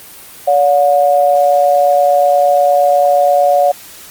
sine tone pair together, 571.5 / 720 Hz, D5 / F#5, -47 / -47 cents, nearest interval major third, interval 400 cents, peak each -10 dBFS, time 0.47-3.72 s, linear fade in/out 10 ms, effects white hiss -35 dBFS RMS until 4.1 s + Opus 32 kbps

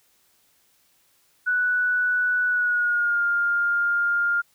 sine tone with pitch glide, 1480 to 1405.8 Hz, F#6 to F6, 0 to +11 cents, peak -19 dBFS, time 1.46-4.42 s, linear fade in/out 20 ms, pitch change -89 cents, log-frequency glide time 2.47-3.24 s, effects white hiss -63 dBFS RMS until 4.54 s

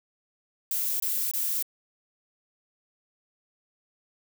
violet noise bursts, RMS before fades -28 dBFS, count 3, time 0.71-1.626 s, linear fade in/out 2 ms, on 290 ms, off 23 ms, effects none

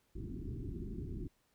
pink low-pass noise, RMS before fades -42 dBFS, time 0.15-1.28 s, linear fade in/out 10 ms, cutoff 390 Hz, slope 96 dB/octave, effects pink hiss -75 dBFS RMS until 1.54 s

